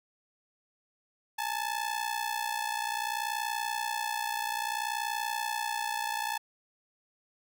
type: ring-modulated tone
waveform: sawtooth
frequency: 869 Hz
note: A5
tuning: 22 cents flat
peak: -24 dBFS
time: 1.38-6.38 s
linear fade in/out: 10 ms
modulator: 30.3 Hz
effects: none